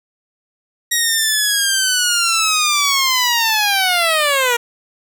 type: linear sweep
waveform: 10% pulse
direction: down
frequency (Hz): 1900 to 466.2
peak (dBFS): -5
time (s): 0.91-4.57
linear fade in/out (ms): 10
effects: none